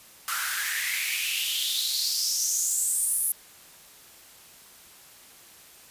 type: noise with high-pass filter sweep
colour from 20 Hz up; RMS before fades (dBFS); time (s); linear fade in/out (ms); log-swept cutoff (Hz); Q
white; -27; 0.28-3.32; 0; 1300 to 11000; 5.8
effects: white hiss -51 dBFS RMS until 5.9 s + resampled to 32000 Hz